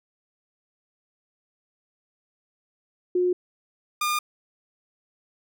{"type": "tone pair in turn", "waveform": ["sine", "sawtooth"], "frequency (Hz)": [360, 1210.9], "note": ["F#4", "D#6"], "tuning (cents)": [-47, -47], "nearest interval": "octave + major sixth", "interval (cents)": 2100, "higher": "second", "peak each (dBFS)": -19, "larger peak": "neither", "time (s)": [[3.15, 3.33], [4.01, 4.19]], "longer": "neither", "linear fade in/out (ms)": 5, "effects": []}